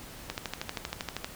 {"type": "click train", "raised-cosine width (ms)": 0.2, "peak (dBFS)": -15, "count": 13, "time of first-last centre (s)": [0.3, 1.245], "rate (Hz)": 12.7, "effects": ["pink hiss -46 dBFS RMS until 1.35 s"]}